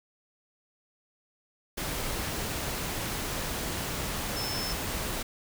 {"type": "tone in noise", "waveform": "sine", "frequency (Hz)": 5274, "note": "E8", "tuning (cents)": 0, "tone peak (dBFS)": -34, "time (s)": [4.36, 4.73], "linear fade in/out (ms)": 10, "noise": "pink", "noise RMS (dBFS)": -33, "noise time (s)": [1.77, 5.23], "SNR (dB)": -4, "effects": []}